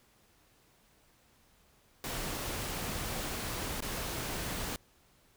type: noise with dropouts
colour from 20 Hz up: pink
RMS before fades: -37 dBFS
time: 2.04-4.76 s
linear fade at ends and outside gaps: 1 ms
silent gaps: 3.805-3.823 s
effects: pink hiss -66 dBFS RMS until 5.36 s